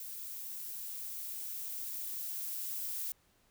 violet noise with level ramp, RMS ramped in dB -44 to -38 dBFS, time 0-3.12 s, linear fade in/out 2 ms, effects pink hiss -70 dBFS RMS until 3.5 s

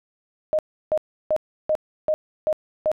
sine tone bursts, 619 Hz, D#5, 9 cents flat, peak -17 dBFS, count 7, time 0.53-2.916 s, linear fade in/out 0 ms, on 58 ms, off 330 ms, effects none

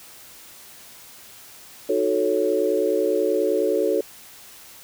sine chord, D# half-diminished seventh, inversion none, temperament equal, 311.1 / 370 / 440 / 554.4 Hz, D#4 / F#4 / A4 / C#5, 0 / 0 / 0 / 0 cents, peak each -27 / -24 / -22 / -24 dBFS, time 1.89-4.01 s, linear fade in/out 5 ms, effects white hiss -45 dBFS RMS until 4.83 s

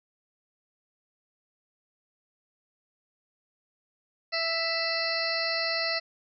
harmonic tone with a mistuned harmonic, 661 Hz, E5, 5 cents sharp, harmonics 1 / 2 / 3 / 4 / 6 / 7 / 8, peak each -33 / -37 / -32 / -36 / -33 / -33 / -37 dBFS, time 4.32-6 s, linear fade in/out 20 ms, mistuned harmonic 6, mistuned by +88 cents, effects none

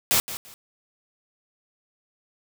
white noise with echo, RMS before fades -20 dBFS, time 0.11-0.2 s, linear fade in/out 0 ms, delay 170 ms, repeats 2, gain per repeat -13 dB, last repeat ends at 0.54 s, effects none

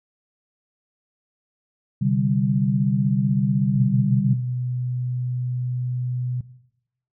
sine chord, C suspended second, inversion none, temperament equal, 130.81 / 146.83 / 196 Hz, C3 / D3 / G3, 0 / 0 / 0 cents, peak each -21 / -23 / -22 dBFS, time 2.01-4.34 s, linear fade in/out 10 ms
sine tone, 124.7 Hz, B2, 17 cents sharp, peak -22 dBFS, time 3.75-6.41 s, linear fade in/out 5 ms
effects noise-tail reverb RT60 0.8 s tail -17 dB re dry

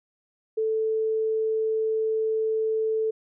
sine tone, 440 Hz, A4, in tune, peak -22 dBFS, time 0.57-3.11 s, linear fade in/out 10 ms, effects none

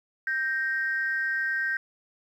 sine tone pair together, 1568 / 1864.7 Hz, G6 / A#6, 0 / 0 cents, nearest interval minor third, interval 300 cents, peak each -26 / -29 dBFS, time 0.27-1.77 s, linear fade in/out 2 ms, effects tanh soft clip ceiling -17 dBFS + 10-bit

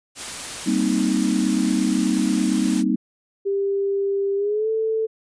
white noise, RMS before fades -31 dBFS, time 0.15-2.84 s, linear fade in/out 50 ms
sine chord, C minor seventh, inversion second, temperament equal, 196 / 233.1 / 261.6 / 311.1 Hz, G3 / Bb3 / C4 / Eb4, 0 / 0 / 0 / 0 cents, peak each -23 dBFS, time 0.66-2.96 s, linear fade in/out 10 ms
sine tone with pitch glide, 396.2 to 442.2 Hz, G4 to A4, +18 to +9 cents, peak -19 dBFS, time 3.45-5.07 s, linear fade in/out 20 ms, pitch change +191 cents, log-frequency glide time 4.36-4.69 s
effects resampled to 22050 Hz

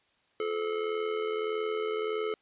square tone with amplitude modulation, 431.8 Hz, A4, 33 cents flat, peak -27 dBFS, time 0.4-2.34 s, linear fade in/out 2 ms, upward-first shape sine, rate 81.6 Hz, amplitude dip 65%, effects white hiss -69 dBFS RMS until 2.41 s + resampled to 8000 Hz

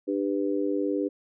harmonic tone, 99.1 Hz, G2, 19 cents sharp, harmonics 3 / 4 / 5, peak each -27 / -29 / -31 dBFS, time 0.07-1.09 s, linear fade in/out 20 ms, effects none

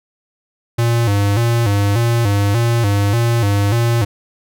square tone with vibrato, 108.9 Hz, A2, 17 cents flat, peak -13 dBFS, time 0.78-4.05 s, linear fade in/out 10 ms, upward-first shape square, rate 1.7 Hz, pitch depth 130 cents each way, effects none

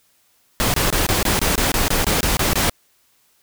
pink noise bursts, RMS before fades -18 dBFS, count 13, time 0.6-2.696 s, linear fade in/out 0 ms, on 140 ms, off 23 ms, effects white hiss -60 dBFS RMS until 3.42 s

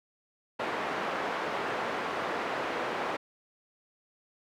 pink band-pass noise, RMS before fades -33 dBFS, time 0.59-3.17 s, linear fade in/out 10 ms, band 410 to 1800 Hz, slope 12 dB/octave, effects none

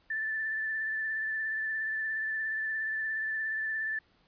sine tone with vibrato, 1760 Hz, A6, in tune, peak -30 dBFS, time 0.1-3.99 s, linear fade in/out 5 ms, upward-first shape triangle, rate 17 Hz, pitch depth 26 cents each way, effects pink hiss -67 dBFS RMS until 4.27 s + resampled to 11025 Hz

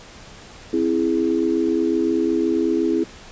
sine chord, C augmented, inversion none, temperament equal, 261.6 / 329.6 / 415.3 Hz, C4 / E4 / G#4, 0 / 0 / 0 cents, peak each -23 / -19 / -23 dBFS, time 0.73-3.04 s, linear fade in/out 5 ms, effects pink hiss -42 dBFS RMS until 3.31 s + resampled to 16000 Hz

